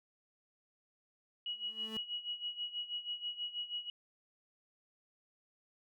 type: tone with tremolo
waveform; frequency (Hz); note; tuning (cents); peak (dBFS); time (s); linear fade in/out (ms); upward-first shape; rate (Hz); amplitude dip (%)
sine; 2912; F#7; -28; -35; 1.46-3.9; 2; sine; 6.2; 80
type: tone with exponential growth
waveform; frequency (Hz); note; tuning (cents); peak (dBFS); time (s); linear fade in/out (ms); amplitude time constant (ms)
30% pulse; 220; A3; 0; -38; 1.52-1.97; 0; 96
effects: none